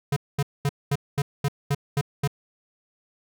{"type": "tone bursts", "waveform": "square", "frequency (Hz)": 141.8, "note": "C#3", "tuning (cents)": 40, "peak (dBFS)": -21, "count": 9, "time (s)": [0.12, 2.276], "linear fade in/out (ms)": 5, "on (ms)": 44, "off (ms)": 220, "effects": []}